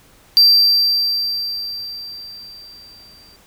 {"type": "tone with exponential decay", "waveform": "triangle", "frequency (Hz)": 4699, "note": "D8", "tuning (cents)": 0, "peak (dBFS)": -5, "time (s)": [0.37, 3.36], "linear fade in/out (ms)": 0, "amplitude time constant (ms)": 650, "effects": ["pink hiss -50 dBFS RMS until 3.46 s"]}